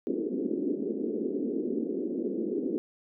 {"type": "band-pass noise", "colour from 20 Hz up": "white", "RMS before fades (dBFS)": -31, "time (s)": [0.07, 2.78], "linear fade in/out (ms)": 0, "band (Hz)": [220, 420], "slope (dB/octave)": 48, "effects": []}